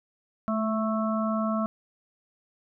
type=harmonic tone with a mistuned harmonic; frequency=220 Hz; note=A3; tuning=in tune; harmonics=1 / 3 / 5 / 6; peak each=-26 / -31 / -33 / -34 dBFS; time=0.48-1.66 s; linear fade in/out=0 ms; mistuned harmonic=1; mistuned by=-17 cents; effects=none